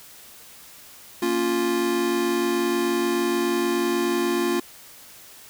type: chord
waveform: square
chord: Bb minor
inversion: none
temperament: just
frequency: 233.1 / 279.7 / 349.6 Hz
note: Bb3 / Db4 / F4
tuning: 0 / +16 / +2 cents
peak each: -29 / -29 / -23 dBFS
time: 1.22-4.6 s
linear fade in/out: 5 ms
effects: white hiss -46 dBFS RMS until 5.49 s